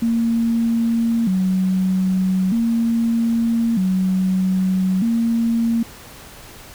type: tone with vibrato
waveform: sine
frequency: 207.7 Hz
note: G#3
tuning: in tune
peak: -15 dBFS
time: 0.02-5.83 s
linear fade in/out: 5 ms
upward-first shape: square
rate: 0.4 Hz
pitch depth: 180 cents each way
effects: pink hiss -40 dBFS RMS until 6.74 s